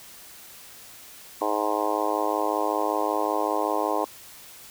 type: harmonic tone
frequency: 105.3 Hz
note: G#2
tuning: 24 cents sharp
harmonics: 3 / 4 / 5 / 6 / 7 / 8 / 9 / 10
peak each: -31 / -31 / -31 / -31 / -31 / -31 / -31 / -31 dBFS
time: 1.41-4.05 s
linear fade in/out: 5 ms
effects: white hiss -46 dBFS RMS until 4.7 s